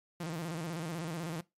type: tone with vibrato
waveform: sawtooth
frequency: 164.81 Hz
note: E3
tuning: in tune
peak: -32 dBFS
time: 0.2-1.41 s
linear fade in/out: 5 ms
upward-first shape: square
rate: 16 Hz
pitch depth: 94 cents each way
effects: noise-tail reverb RT60 0.2 s tail -20 dB re dry + MP3 64 kbps